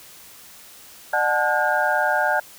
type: tone cluster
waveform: sine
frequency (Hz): 603 / 740 / 870 / 1442 / 1606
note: D5 / F#5 / A5 / F#6 / G6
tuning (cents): +46 / 0 / -20 / -45 / +41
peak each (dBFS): -24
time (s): 1.13-2.4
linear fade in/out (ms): 5
effects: white hiss -45 dBFS RMS until 2.58 s